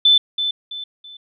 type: tone with echo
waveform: sine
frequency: 3520 Hz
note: A7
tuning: in tune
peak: -9 dBFS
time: 0.05-0.18 s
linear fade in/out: 5 ms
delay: 330 ms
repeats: 3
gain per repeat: -9 dB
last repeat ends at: 1.17 s
effects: none